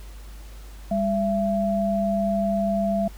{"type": "tone pair together", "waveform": "sine", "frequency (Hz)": [200, 671.9], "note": ["G3", "E5"], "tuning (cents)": [35, 33], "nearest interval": "octave + major sixth", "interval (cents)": 2098, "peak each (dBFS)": -23, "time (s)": [0.91, 3.08], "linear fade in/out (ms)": 5, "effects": ["added 50 Hz sine -38 dBFS peak until 3.17 s", "pink hiss -50 dBFS RMS until 3.17 s"]}